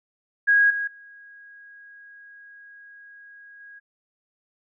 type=tone with level steps; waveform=sine; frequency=1645 Hz; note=G#6; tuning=17 cents flat; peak=-14 / -24 / -44 / -42 dBFS; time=0.47-3.8 s; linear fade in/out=20 ms; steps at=0.7 / 0.87 / 3.6 s; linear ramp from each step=5 ms; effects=none